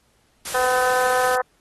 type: noise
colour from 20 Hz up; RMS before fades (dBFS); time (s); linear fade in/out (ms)
white; -30; 0.45-1.36; 5
type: harmonic tone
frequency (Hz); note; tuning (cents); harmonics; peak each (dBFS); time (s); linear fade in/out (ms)
253; B3; +42; 2 / 3 / 4 / 5 / 6 / 7; -22 / -23 / -28 / -27 / -26 / -32; 0.54-1.42; 10
effects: pink hiss -63 dBFS RMS until 1.6 s + AAC 32 kbps